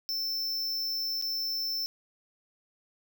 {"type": "tone with dropouts", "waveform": "square", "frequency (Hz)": 5330, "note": "E8", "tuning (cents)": 18, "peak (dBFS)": -30, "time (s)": [0.09, 1.86], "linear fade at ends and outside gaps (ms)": 0, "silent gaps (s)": [1.214, 1.223], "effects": []}